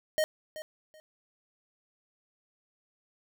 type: tone with echo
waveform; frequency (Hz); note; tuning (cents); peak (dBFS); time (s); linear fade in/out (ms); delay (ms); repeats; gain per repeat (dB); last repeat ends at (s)
square; 621; D#5; -3; -25; 0.18-0.24; 0; 380; 2; -14; 1
effects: none